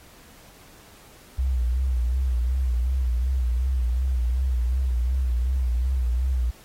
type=tone with vibrato; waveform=sine; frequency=62.5 Hz; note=B1; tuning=21 cents sharp; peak=-20 dBFS; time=1.38-6.51 s; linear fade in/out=10 ms; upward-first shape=sine; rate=2.7 Hz; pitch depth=86 cents each way; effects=pink hiss -51 dBFS RMS until 6.64 s + AAC 48 kbps